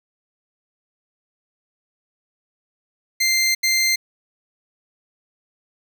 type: tone bursts at uneven times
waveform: 20% pulse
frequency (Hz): 2089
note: C7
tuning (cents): -3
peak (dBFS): -11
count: 2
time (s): 3.2-3.55 / 3.63-3.96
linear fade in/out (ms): 10
effects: none